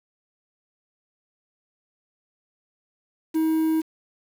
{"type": "tone with quantisation", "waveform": "triangle", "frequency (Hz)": 318.5, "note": "D#4", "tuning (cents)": 41, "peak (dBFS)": -17, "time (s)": [3.34, 3.82], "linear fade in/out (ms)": 20, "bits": 7, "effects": []}